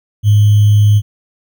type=tone with sample-and-hold; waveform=sine; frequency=104.2 Hz; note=G#2; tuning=6 cents sharp; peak=-5 dBFS; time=0.23-1.02 s; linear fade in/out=50 ms; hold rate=3150 Hz; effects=none